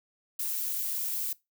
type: noise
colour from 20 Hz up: violet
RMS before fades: -32 dBFS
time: 0.39-1.33 s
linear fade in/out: 5 ms
effects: noise-tail reverb RT60 0.2 s tail -20 dB re dry